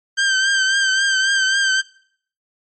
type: tone with vibrato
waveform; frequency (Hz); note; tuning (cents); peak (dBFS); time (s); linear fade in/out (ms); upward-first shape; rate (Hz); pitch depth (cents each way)
sawtooth; 1568; G6; 0; -11; 0.17-1.82; 20; triangle; 3.7; 47
effects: noise-tail reverb RT60 0.6 s tail -22 dB re dry + MP3 32 kbps